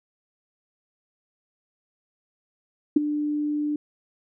sine tone with ADSR envelope, 296.9 Hz, D4, 19 cents sharp, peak -10 dBFS, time 2.96-3.76 s, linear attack 7 ms, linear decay 14 ms, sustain -13 dB, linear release 3 ms, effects none

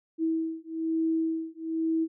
sine beating tone pair, 323.4 / 324.5 Hz, E4 / E4, -33 / -27 cents, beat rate 1.1 Hz, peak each -29 dBFS, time 0.18-2.08 s, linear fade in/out 50 ms, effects none

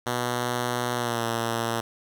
5% pulse tone with pitch glide, 122 to 115.95 Hz, B2 to A#2, -21 to -9 cents, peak -14 dBFS, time 0.06-1.81 s, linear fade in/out 10 ms, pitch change -88 cents, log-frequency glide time 0.93-1.23 s, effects none

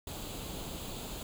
pink noise with comb filter, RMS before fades -41 dBFS, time 0.07-1.23 s, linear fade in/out 2 ms, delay 0.27 ms, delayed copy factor +0.6, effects none

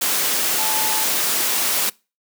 sine tone in noise, 870 Hz, A5, 20 cents flat, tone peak -26 dBFS, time 0.58-1.04 s, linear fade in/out 10 ms, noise white, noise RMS -20 dBFS, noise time 0.01-1.9 s, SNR -9 dB, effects noise-tail reverb RT60 0.3 s tail -25 dB re dry + high-pass 200 Hz 12 dB/octave

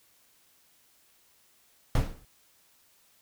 brown noise with exponential decay, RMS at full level -19 dBFS, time 1.95-2.25 s, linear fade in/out 2 ms, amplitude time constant 64 ms, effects white hiss -64 dBFS RMS until 3.21 s

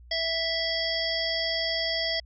harmonic tone with a mistuned harmonic, 659.3 Hz, E5, in tune, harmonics 1 / 3 / 5 / 7 / 8, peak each -32 / -32 / -32 / -32 / -32 dBFS, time 0.11-2.2 s, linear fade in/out 5 ms, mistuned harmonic 7, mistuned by +19 cents, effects added 60 Hz sine -47 dBFS peak until 2.25 s

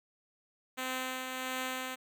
5% pulse tone with tremolo, 257.9 Hz, C4, 25 cents flat, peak -22 dBFS, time 0.77-1.96 s, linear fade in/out 20 ms, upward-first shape triangle, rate 1.5 Hz, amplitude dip 40%, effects none

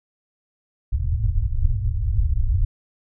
pink low-pass noise, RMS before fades -20 dBFS, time 0.92-2.65 s, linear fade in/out 10 ms, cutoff 120 Hz, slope 96 dB/octave, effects none

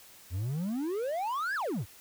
triangle exponential two-way sweep, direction up then down, 81.5 to 1747 to 81.5 Hz, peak -28 dBFS, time 0.3-1.86 s, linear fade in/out 50 ms, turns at 1.55 s, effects white hiss -54 dBFS RMS until 2 s

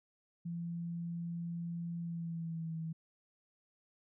sine tone with pitch glide, 170 to 161.85 Hz, F3 to E3, -46 to -31 cents, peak -37 dBFS, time 0.45-2.93 s, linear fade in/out 10 ms, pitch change -85 cents, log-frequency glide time 2-2.77 s, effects none

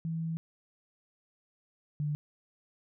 sine tone pair in turn, 163.3 / 148.4 Hz, E3 / D3, -16 / +18 cents, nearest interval major second, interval 166 cents, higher first, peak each -31 / -29 dBFS, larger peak second, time 0.05-0.37 / 2-2.15 s, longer first, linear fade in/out 0 ms, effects none

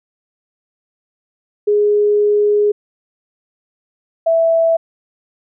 sine tone pair in turn, 415.3 / 659.2 Hz, G#4 / E5, 0 / 0 cents, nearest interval minor sixth, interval 800 cents, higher second, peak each -10 dBFS, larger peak neither, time 1.67-2.72 / 4.26-4.77 s, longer first, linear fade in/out 10 ms, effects none

